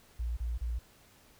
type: tone bursts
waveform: sine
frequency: 58.5 Hz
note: A#1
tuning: 7 cents sharp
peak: -30 dBFS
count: 3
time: 0.19-0.79 s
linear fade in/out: 10 ms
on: 180 ms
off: 30 ms
effects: tanh soft clip ceiling -26 dBFS + pink hiss -61 dBFS RMS until 1.39 s